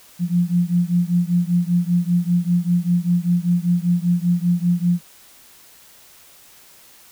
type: beating tone pair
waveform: sine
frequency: 173 / 178.1 Hz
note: F3 / F3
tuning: -16 / +34 cents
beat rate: 5.1 Hz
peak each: -18 / -19 dBFS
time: 0.19-5.01 s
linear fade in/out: 50 ms
effects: white hiss -48 dBFS RMS until 7.11 s